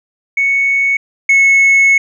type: tone pair in turn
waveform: sine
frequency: 2217 / 2195 Hz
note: C#7 / C#7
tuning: 0 / -18 cents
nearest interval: unison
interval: 18 cents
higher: first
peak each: -9 / -3 dBFS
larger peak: second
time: 0.37-0.97 / 1.29-1.98 s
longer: second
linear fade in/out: 5 ms
effects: tanh soft clip ceiling -5 dBFS